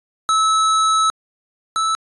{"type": "tone pair in turn", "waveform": "square", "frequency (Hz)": [1300, 1311.3], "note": ["E6", "E6"], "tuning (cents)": [-24, -9], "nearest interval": "unison", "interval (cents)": 15, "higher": "second", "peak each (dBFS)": [-14, -17], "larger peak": "first", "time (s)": [[0.29, 1.1], [1.76, 1.95]], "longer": "first", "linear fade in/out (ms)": 0, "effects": ["resampled to 24000 Hz"]}